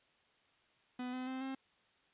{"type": "tone with pitch steps", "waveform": "45% pulse", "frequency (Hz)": [249.7, 255.1, 260.6, 266.2], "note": ["B3", "C4", "C4", "C4"], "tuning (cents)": [19, -44, -7, 30], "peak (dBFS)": -39, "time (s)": [0.99, 1.55], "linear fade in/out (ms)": 5, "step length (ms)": 140, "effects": ["white hiss -71 dBFS RMS until 2.13 s", "resampled to 8000 Hz"]}